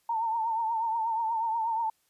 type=tone with vibrato; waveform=sine; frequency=905 Hz; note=A5; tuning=48 cents sharp; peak=-26 dBFS; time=0.09-1.9 s; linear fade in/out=5 ms; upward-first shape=triangle; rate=8.3 Hz; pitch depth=75 cents each way; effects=white hiss -71 dBFS RMS until 2.09 s + resampled to 32000 Hz

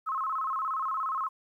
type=tone with vibrato; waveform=sine; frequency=1174.7 Hz; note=D6; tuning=in tune; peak=-28 dBFS; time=0.06-1.29 s; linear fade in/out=20 ms; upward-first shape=square; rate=17 Hz; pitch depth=160 cents each way; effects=11-bit

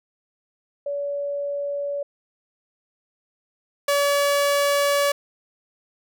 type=tone pair in turn; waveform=sine / sawtooth; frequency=570 / 570 Hz; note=C#5 / C#5; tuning=+48 / +48 cents; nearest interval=unison; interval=0 cents; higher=neither; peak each=-24 / -14 dBFS; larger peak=second; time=0.86-2.03 / 3.88-5.12 s; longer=second; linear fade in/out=5 ms; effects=none

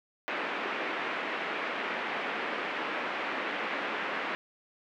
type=band-pass noise; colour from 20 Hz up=white; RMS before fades=-34 dBFS; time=0.28-4.35 s; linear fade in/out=0 ms; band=230 to 2400 Hz; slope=24 dB/octave; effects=none

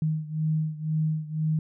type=beating tone pair; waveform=sine; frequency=155.56 / 157.56 Hz; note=D#3 / D#3; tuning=0 / +22 cents; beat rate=2 Hz; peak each=-26 / -29 dBFS; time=0.02-1.59 s; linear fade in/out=2 ms; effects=none

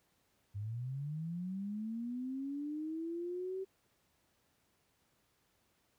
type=linear sweep; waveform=sine; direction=up; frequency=97.4 to 385.9 Hz; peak=-37 dBFS; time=0.54-3.65 s; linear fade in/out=20 ms; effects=pink hiss -75 dBFS RMS until 5.98 s + high-pass 60 Hz 12 dB/octave

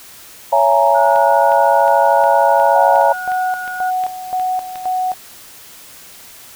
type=chord; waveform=sine; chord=A# half-diminished seventh; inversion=first; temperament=just; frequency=559.4 / 671.3 / 839.1 / 932.3 Hz; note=C#5 / E5 / G#5 / A#5; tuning=+16 / +31 / +18 / 0 cents; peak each=-15 / -15 / -15 / -14 dBFS; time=0.52-3.13 s; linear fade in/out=10 ms
type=tone; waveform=sine; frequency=1452 Hz; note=F#6; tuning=33 cents flat; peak=-24 dBFS; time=0.94-3.91 s; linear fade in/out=20 ms
type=click train; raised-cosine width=0.3 ms; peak=-17 dBFS; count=11; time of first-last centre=1.16-4.757 s; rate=2.78 Hz
type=tone with tremolo; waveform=sine; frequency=740 Hz; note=F#5; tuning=in tune; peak=-15 dBFS; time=2.75-5.14 s; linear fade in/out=5 ms; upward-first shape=square; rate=1.9 Hz; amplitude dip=70%
effects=white hiss -39 dBFS RMS until 6.55 s

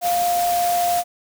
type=tone in noise; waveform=sine; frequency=702 Hz; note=F5; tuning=9 cents sharp; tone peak=-17 dBFS; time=0.01-1.04 s; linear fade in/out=50 ms; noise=white; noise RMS=-28 dBFS; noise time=0.01-1.04 s; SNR=+8 dB; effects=none

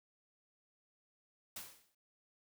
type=noise with exponential decay; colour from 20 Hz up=white; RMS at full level=-43 dBFS; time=1.56-1.95 s; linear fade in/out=5 ms; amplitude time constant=84 ms; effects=none

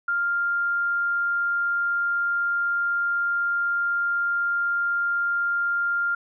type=tone; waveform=sine; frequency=1398 Hz; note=F6; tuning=1 cent sharp; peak=-21 dBFS; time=0.08-6.15 s; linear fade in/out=5 ms; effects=none

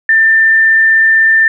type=tone; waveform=sine; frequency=1788 Hz; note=A6; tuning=27 cents sharp; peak=-5 dBFS; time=0.09-1.48 s; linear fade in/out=2 ms; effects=none

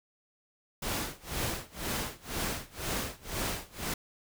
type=noise with tremolo; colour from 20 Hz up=pink; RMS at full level=-32 dBFS; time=0.82-3.94 s; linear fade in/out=5 ms; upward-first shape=sine; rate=2 Hz; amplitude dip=95%; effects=none

